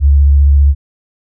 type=tone with vibrato; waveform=sine; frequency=70.7 Hz; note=C#2; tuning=35 cents sharp; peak=-4 dBFS; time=0-0.75 s; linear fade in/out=50 ms; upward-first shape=square; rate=15 Hz; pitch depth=22 cents each way; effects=none